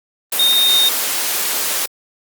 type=tone in noise; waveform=sine; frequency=3686 Hz; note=A#7; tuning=20 cents flat; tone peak=-11 dBFS; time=0.39-0.89 s; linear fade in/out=5 ms; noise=white; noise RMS=-19 dBFS; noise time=0.32-1.86 s; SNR=+5 dB; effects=high-pass 300 Hz 12 dB/octave + Opus 32 kbps